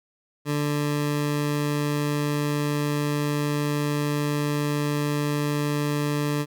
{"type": "tone", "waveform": "20% pulse", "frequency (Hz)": 146.83, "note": "D3", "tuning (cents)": 0, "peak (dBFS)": -18, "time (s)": [0.45, 6.46], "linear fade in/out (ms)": 50, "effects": []}